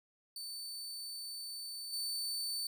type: tone with level steps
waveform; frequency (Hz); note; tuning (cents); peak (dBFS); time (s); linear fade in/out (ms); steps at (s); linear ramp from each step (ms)
sawtooth; 4532; C#8; +37; -39 / -33; 0.36-2.67; 2; 1.92; 20
effects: none